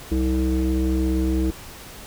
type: tone with low-pass filter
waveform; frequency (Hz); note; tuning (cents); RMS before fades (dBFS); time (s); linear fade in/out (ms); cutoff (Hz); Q
square; 64.4; C2; -27; -21; 0.11-1.51; 10; 360; 7.9
effects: pink hiss -40 dBFS RMS until 2.06 s